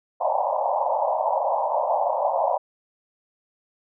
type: band-pass noise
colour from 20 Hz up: pink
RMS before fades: -23 dBFS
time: 0.2-2.58 s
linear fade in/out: 10 ms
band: 550 to 1000 Hz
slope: 96 dB/octave
effects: none